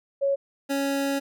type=tone pair in turn; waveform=sine / 25% pulse; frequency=554.4 / 277.2 Hz; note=C#5 / C#4; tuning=0 / 0 cents; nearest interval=octave; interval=1200 cents; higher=first; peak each=-20 dBFS; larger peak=neither; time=0.21-0.36 / 0.69-1.2 s; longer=second; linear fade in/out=20 ms; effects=none